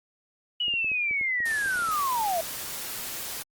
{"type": "linear sweep", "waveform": "sine", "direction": "down", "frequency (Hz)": [2952, 638], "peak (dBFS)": -24, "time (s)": [0.6, 2.41], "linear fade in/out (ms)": 5}
{"type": "clicks", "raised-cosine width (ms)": 2, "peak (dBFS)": -31, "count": 12, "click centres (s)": [0.682, 0.739, 0.845, 0.917, 1.111, 1.212, 1.404, 1.66, 1.758, 1.791, 1.822, 1.888]}
{"type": "noise", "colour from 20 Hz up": "white", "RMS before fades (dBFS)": -35, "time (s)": [1.45, 3.43], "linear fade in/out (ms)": 10}
{"effects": ["Opus 32 kbps"]}